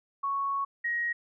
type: tone pair in turn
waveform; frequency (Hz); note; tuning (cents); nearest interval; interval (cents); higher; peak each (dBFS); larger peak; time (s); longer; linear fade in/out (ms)
sine; 1108.7 / 1887.9; C#6 / A#6; 0 / +21; major sixth; 921; second; -27; neither; 0.23-0.65 / 0.84-1.13; first; 10
effects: none